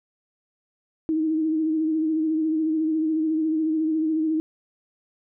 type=tone with vibrato; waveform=sine; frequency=315.5 Hz; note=D#4; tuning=24 cents sharp; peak=-20 dBFS; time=1.09-4.4 s; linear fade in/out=0 ms; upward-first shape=sine; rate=14 Hz; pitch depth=38 cents each way; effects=none